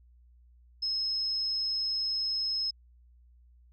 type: tone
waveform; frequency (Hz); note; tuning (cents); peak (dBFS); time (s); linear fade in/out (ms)
sine; 5170; E8; -34; -28; 0.82-2.71; 10
effects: added 60 Hz sine -56 dBFS peak until 3.72 s